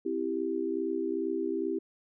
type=chord; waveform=sine; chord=C major; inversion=none; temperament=equal; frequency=261.6 / 329.6 / 392 Hz; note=C4 / E4 / G4; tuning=0 / 0 / 0 cents; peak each=-36 / -32 / -32 dBFS; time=0.05-1.79 s; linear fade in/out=10 ms; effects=none